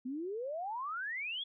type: exponential sweep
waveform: sine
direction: up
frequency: 243.6 to 3450 Hz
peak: -36 dBFS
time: 0.05-1.44 s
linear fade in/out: 10 ms
effects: none